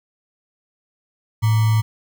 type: tone with sample-and-hold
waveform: sine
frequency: 110 Hz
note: A2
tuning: in tune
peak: -13 dBFS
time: 1.42-1.82 s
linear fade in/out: 20 ms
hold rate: 1050 Hz
effects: none